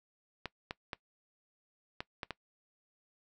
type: clicks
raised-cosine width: 0.3 ms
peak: -21 dBFS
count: 6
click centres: 0.457 / 0.709 / 0.932 / 2.005 / 2.232 / 2.307 s
effects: noise-tail reverb RT60 0.1 s tail -21 dB re dry